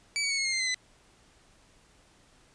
20% pulse tone with pitch steps, 2300 / 2257 / 2214 / 2172 / 2131 / 2091 / 2051 / 2013 Hz, D7 / C#7 / C#7 / C#7 / C7 / C7 / C7 / B6, -37 / +31 / -3 / -36 / +31 / -2 / -35 / +33 cents, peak -22 dBFS, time 0.16-0.744 s, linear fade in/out 0 ms, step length 73 ms, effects pink hiss -61 dBFS RMS until 2.54 s + resampled to 22050 Hz

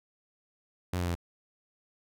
sawtooth tone with pitch steps, 90.1 / 88.09 / 86.13 Hz, F#2 / F2 / F2, -45 / +15 / -23 cents, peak -25 dBFS, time 0.93-1.152 s, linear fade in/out 5 ms, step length 74 ms, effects none

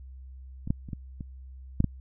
clicks, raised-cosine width 5 ms, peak -22 / -12 / -27 / -21 / -24 / -10 / -11 dBFS, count 7, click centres 0.675 / 0.705 / 0.888 / 0.932 / 1.208 / 1.804 / 1.843 s, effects added 65 Hz sine -42 dBFS peak until 2 s

